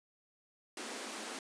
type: high-pass noise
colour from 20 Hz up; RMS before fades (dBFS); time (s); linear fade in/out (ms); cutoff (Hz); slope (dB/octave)
pink; -43; 0.77-1.39; 2; 210; 96
effects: resampled to 22050 Hz